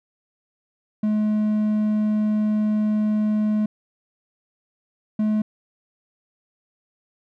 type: tone pair in turn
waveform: triangle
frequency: 212.8 / 214 Hz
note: G#3 / A3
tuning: +42 / -48 cents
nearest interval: unison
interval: 10 cents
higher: second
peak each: -16 dBFS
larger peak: neither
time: 1.03-3.66 / 5.19-5.42 s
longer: first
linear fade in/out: 5 ms
effects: none